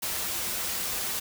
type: noise with comb filter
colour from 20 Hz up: white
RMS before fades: -31 dBFS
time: 0.02-1.2 s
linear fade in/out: 10 ms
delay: 7.1 ms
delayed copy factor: -0.55
effects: none